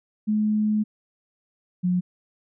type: tone pair in turn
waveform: sine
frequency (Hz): 213 / 179.89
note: G#3 / F#3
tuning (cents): +44 / -48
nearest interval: minor third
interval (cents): 292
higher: first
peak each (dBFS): -19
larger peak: neither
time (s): 0.27-0.84 / 1.83-2.01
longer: first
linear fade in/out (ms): 20
effects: none